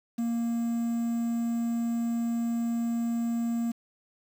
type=tone with quantisation; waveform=triangle; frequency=233.1 Hz; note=A#3; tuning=in tune; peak=-24 dBFS; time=0.18-3.72 s; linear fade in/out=10 ms; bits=8; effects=none